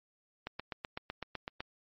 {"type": "click train", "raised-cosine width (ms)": 0.3, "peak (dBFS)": -21, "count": 10, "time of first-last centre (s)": [0.47, 1.605], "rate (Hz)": 7.93, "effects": ["low-pass 5000 Hz 12 dB/octave", "MP3 32 kbps"]}